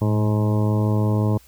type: harmonic tone with a mistuned harmonic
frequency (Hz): 105.8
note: G#2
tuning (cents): +33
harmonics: 1 / 2 / 3 / 4 / 5 / 6 / 8 / 9 / 10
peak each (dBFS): -18 / -24 / -28 / -30 / -32 / -34 / -36 / -37 / -38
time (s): 0.01-1.38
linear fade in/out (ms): 10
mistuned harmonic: 1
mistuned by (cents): +53
effects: added 60 Hz sine -53 dBFS peak until 1.47 s + white hiss -53 dBFS RMS until 1.47 s